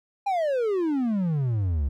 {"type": "exponential sweep", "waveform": "triangle", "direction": "down", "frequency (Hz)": [823, 65.41], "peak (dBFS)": -20, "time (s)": [0.26, 1.89], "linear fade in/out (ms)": 10, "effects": []}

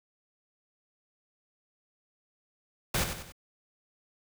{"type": "noise with echo", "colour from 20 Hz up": "pink", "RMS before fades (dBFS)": -28, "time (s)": [2.94, 3.04], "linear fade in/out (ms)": 5, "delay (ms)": 94, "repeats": 3, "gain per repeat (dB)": -7, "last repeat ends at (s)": 3.322, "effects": []}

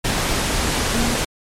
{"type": "tone in noise", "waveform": "sine", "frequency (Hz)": 233.1, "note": "A#3", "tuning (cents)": 0, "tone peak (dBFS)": -22, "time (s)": [0.94, 1.15], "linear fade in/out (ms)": 10, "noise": "pink", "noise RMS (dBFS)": -20, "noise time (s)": [0.04, 1.25], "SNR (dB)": -5, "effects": ["low-pass 10000 Hz 12 dB/octave", "MP3 64 kbps"]}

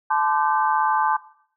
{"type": "tone cluster", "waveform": "sine", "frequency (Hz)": [870, 1027, 1181, 1540], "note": ["A5", "C6", "D6", "G6"], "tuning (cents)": [-20, -33, 9, -31], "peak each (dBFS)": [-20, -24, -25, -27], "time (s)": [0.1, 1.17], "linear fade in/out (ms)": 10, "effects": ["noise-tail reverb RT60 0.6 s tail -17 dB re dry"]}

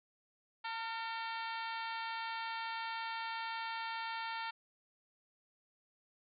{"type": "harmonic tone with a mistuned harmonic", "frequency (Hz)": 452.7, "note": "A4", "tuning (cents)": 49, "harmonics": [2, 3, 4, 5, 6, 7, 8, 9, 10], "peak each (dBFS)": [-41, -45, -47, -49, -51, -52, -53, -54, -55], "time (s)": [0.64, 4.51], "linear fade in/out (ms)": 10, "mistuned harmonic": 3, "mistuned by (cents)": 34, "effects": []}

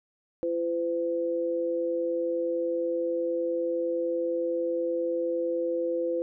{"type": "tone pair together", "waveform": "sine", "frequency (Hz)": [339.7, 509], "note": ["F4", "C5"], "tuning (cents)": [-48, -48], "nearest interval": "perfect fifth", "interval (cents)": 700, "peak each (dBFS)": [-30, -27], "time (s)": [0.43, 6.22], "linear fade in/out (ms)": 0, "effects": []}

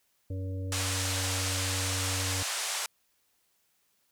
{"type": "harmonic tone", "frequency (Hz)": 94.3, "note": "F#2", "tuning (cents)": 33, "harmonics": [1, 3, 5, 6], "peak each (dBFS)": [-32, -42, -46, -48], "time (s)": [0.3, 2.43], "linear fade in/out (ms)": 5}
{"type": "band-pass noise", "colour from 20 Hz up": "white", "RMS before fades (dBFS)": -33, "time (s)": [0.72, 2.86], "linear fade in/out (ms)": 2, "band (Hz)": [560, 9000], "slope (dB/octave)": 24}
{"effects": ["white hiss -72 dBFS RMS until 4.11 s"]}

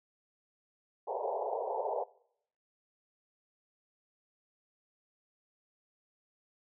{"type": "band-pass noise", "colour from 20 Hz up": "pink", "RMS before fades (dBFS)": -35, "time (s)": [1.07, 2.04], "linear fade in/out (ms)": 10, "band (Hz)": [410, 940], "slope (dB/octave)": 96, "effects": ["noise-tail reverb RT60 0.7 s tail -22 dB re dry"]}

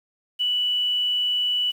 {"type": "tone with quantisation", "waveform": "sine", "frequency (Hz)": 2960, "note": "F#7", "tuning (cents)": 0, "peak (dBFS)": -20, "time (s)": [0.39, 1.72], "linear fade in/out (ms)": 20, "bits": 8, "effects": []}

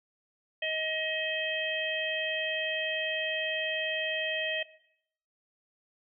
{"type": "harmonic tone with a mistuned harmonic", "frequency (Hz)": 630, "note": "D#5", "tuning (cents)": 21, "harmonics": [1, 3, 4, 5], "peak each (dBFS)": [-35, -35, -35, -35], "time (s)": [0.62, 4.63], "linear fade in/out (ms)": 5, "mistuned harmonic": 4, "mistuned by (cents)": 27, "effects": ["noise-tail reverb RT60 0.7 s tail -17 dB re dry"]}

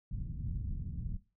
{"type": "low-pass noise", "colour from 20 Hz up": "pink", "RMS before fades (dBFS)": -38, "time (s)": [0.11, 1.17], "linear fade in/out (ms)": 5, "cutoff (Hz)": 170, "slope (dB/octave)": 24, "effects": ["noise-tail reverb RT60 0.3 s tail -17 dB re dry"]}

